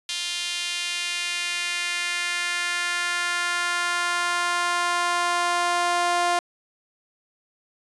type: tone with high-pass filter sweep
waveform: sawtooth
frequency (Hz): 350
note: F4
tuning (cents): +4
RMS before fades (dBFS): -25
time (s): 0.09-6.39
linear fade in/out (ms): 2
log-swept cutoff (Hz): 3300 to 730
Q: 1.8
effects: resampled to 24000 Hz